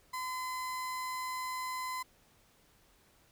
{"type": "tone", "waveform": "35% pulse", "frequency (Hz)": 1020, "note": "C6", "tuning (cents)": -44, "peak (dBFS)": -34, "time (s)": [0.13, 2.03], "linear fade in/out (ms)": 10, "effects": ["pink hiss -66 dBFS RMS until 3.31 s"]}